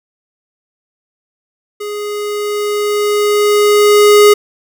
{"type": "tone with level ramp", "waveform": "square", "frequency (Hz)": 415.3, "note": "G#4", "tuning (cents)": 0, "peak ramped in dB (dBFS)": [-21, -3], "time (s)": [1.8, 4.34], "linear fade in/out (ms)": 10, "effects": []}